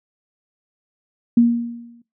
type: tone with exponential decay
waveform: sine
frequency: 235.7 Hz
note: A#3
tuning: 19 cents sharp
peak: -7 dBFS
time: 1.37-2.02 s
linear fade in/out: 5 ms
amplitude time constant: 140 ms
effects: noise-tail reverb RT60 0.2 s tail -18 dB re dry